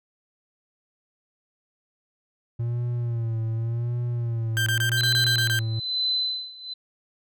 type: tone with vibrato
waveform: triangle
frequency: 116.54 Hz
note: A#2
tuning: in tune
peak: -22 dBFS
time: 2.59-5.8 s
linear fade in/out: 10 ms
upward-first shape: sine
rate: 0.88 Hz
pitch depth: 63 cents each way
type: tone bursts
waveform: 30% pulse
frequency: 1573 Hz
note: G6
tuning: 6 cents sharp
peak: -20 dBFS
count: 9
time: 4.57-5.59 s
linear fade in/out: 0 ms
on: 92 ms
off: 24 ms
type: tone with tremolo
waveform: sine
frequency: 4032 Hz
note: B7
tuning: 35 cents sharp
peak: -21 dBFS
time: 4.97-6.74 s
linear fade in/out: 10 ms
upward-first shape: sine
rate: 1.1 Hz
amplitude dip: 90%
effects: none